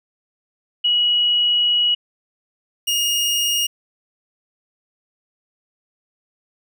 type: tone pair in turn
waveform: sine / sawtooth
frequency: 2915 / 2855 Hz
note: F#7 / F7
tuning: -26 / +37 cents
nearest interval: unison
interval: 37 cents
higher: first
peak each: -14 dBFS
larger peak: neither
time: 0.84-1.95 / 2.87-3.67 s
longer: first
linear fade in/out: 10 ms
effects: none